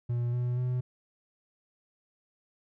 triangle tone with pitch steps, 120.2 / 122.73 / 125.3 Hz, B2 / B2 / B2, -46 / -10 / +25 cents, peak -25 dBFS, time 0.09-0.81 s, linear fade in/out 10 ms, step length 240 ms, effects none

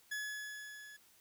40% pulse tone with level ramp, 1700 Hz, G#6, 40 cents sharp, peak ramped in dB -36 to -51 dBFS, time 0.11-0.97 s, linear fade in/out 10 ms, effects white hiss -66 dBFS RMS until 1.2 s

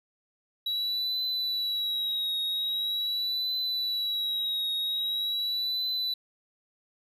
triangle tone with vibrato, 3889 Hz, B7, 27 cents flat, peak -26 dBFS, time 0.66-6.14 s, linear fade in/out 5 ms, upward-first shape triangle, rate 0.43 Hz, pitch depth 60 cents each way, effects none

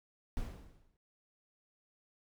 brown noise with exponential decay, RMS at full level -36 dBFS, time 0.37-0.97 s, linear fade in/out 0 ms, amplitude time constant 130 ms, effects none

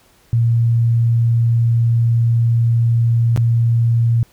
sine tone with dropouts, 116.54 Hz, A#2, in tune, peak -11 dBFS, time 0.33-4.23 s, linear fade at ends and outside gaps 0 ms, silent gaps 3.362-3.375 s, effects pink hiss -53 dBFS RMS until 4.32 s

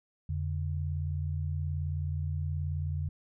sine tone pair together, 85.62 / 144.5 Hz, F2 / D3, -34 / -28 cents, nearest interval major sixth, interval 906 cents, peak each -31 / -35 dBFS, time 0.29-3.09 s, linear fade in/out 5 ms, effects none

